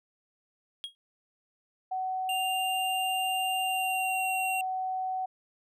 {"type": "tone with exponential decay", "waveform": "triangle", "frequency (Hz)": 3277, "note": "G#7", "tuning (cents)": -24, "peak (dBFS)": -29, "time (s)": [0.84, 0.95], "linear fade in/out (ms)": 0, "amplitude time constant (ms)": 23}
{"type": "tone", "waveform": "sine", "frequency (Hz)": 750, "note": "F#5", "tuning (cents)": 23, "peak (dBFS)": -29, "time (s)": [1.91, 5.26], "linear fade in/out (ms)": 10}
{"type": "tone with pitch glide", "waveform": "square", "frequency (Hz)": [2794, 2748], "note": ["F7", "F7"], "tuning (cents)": [0, -29], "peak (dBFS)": -31, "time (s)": [2.29, 4.61], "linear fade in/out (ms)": 2, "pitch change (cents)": -29, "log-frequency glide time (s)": [3.61, 4.26]}
{"effects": []}